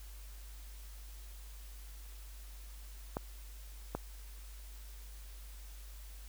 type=clicks; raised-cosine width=1 ms; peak=-21 dBFS; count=2; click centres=3.169 / 3.95 s; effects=added 50 Hz sine -47 dBFS peak until 6.28 s + white hiss -58 dBFS RMS until 6.28 s